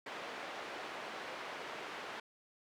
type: band-pass noise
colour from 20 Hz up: pink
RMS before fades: -45 dBFS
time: 0.06-2.2 s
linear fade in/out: 5 ms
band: 460 to 2800 Hz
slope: 12 dB/octave
effects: none